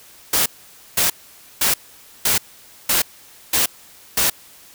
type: noise bursts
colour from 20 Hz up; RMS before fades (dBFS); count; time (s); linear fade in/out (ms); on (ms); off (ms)
white; -17; 7; 0.33-4.3; 5; 130; 510
effects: white hiss -46 dBFS RMS until 4.74 s